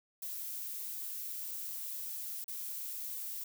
violet noise with dropouts, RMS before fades -41 dBFS, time 0.22-3.44 s, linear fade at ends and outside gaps 5 ms, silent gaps 2.443-2.48 s, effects none

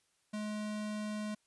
square tone, 211.6 Hz, G#3, 33 cents sharp, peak -37 dBFS, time 0.33-1.35 s, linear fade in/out 10 ms, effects white hiss -75 dBFS RMS until 1.46 s + resampled to 24000 Hz

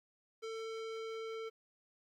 square tone with low-pass filter sweep, 447.3 Hz, A4, 28 cents sharp, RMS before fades -43 dBFS, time 0.42-1.5 s, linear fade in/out 20 ms, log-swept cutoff 5900 to 3300 Hz, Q 0.9, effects 12-bit

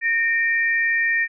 sine tone pair together, 1837.1 / 2349 Hz, A#6 / D7, -26 / 0 cents, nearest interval major third, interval 426 cents, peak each -18 / -24 dBFS, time 0.01-1.28 s, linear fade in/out 50 ms, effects none

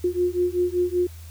sine beating tone pair, 354.2 / 359.4 Hz, F4 / F4, +24 / +50 cents, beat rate 5.2 Hz, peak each -23 dBFS, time 0.04-1.07 s, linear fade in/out 5 ms, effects added 82 Hz sine -38 dBFS peak until 1.3 s + white hiss -50 dBFS RMS until 1.3 s

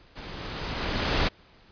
pink noise with level ramp, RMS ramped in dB -41 to -22 dBFS, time 0.15-1.29 s, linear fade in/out 20 ms, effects pink hiss -56 dBFS RMS until 1.71 s + resampled to 11025 Hz

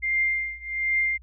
sine tone with tremolo, 2103 Hz, C7, 8 cents sharp, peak -19 dBFS, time 0.02-1.18 s, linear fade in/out 20 ms, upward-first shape triangle, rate 1.3 Hz, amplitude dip 95%, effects added 60 Hz sine -46 dBFS peak until 1.22 s

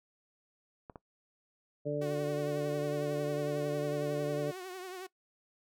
clicks, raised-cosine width 1 ms, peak -31 dBFS, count 2, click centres 0.898 / 0.958 s
harmonic tone, 146.83 Hz, D3, in tune, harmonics 1 / 2 / 3 / 4, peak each -37 / -38 / -35 / -35 dBFS, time 1.85-4.52 s, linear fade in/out 20 ms
sawtooth tone with vibrato, 370 Hz, F#4, in tune, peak -37 dBFS, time 2.01-5.07 s, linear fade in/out 10 ms, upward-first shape triangle, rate 11 Hz, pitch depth 71 cents each way
effects noise-tail reverb RT60 0.1 s tail -19 dB re dry

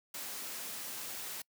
white noise, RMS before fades -42 dBFS, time 0.14-1.42 s, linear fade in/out 5 ms, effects noise-tail reverb RT60 0.1 s tail -26 dB re dry + high-pass 150 Hz 12 dB/octave

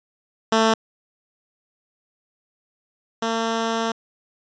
10% pulse tone pair in turn, 222.7 / 226.9 Hz, A3 / A#3, +21 / -47 cents, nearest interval unison, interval 32 cents, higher second, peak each -7 / -13 dBFS, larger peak first, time 0.52-0.74 / 3.22-3.92 s, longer second, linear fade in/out 5 ms, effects resampled to 16000 Hz

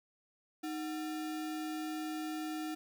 sine tone with sample-and-hold, 311.1 Hz, D#4, in tune, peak -36 dBFS, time 0.63-2.75 s, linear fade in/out 10 ms, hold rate 1050 Hz, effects none

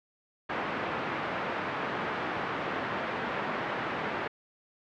white band-pass noise, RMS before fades -33 dBFS, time 0.49-4.28 s, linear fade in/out 10 ms, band 140 to 1600 Hz, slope 12 dB/octave, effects low-pass 3000 Hz 12 dB/octave

